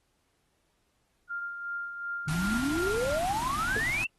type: tone with tremolo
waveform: sine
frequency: 1398 Hz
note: F6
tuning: 1 cent sharp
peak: -31 dBFS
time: 1.29-3.19 s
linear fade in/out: 20 ms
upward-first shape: sine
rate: 2.7 Hz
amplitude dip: 50%
type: exponential sweep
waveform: sine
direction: up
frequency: 145.9 to 2749 Hz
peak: -27 dBFS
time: 2.27-4.07 s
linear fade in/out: 10 ms
type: band-stop noise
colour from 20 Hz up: pink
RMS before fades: -37 dBFS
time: 2.28-4.04 s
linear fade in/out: 2 ms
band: 350 to 640 Hz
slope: 96 dB/octave
type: tone with exponential decay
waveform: sine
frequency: 440 Hz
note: A4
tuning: in tune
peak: -29 dBFS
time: 3.76-3.84 s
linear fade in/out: 5 ms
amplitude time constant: 16 ms
effects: pink hiss -74 dBFS RMS until 4.18 s + AAC 32 kbps